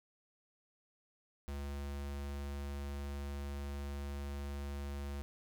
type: tone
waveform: square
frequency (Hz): 70.7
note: C#2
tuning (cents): +35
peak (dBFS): -40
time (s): 1.48-5.22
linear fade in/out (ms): 0
effects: none